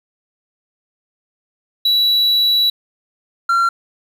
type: tone pair in turn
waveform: triangle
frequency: 3925 / 1370.6 Hz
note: B7 / F6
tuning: -11 / -33 cents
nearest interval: octave + tritone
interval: 1822 cents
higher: first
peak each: -10 dBFS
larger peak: neither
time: 1.85-2.7 / 3.49-3.69 s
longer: first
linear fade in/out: 5 ms
effects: 8-bit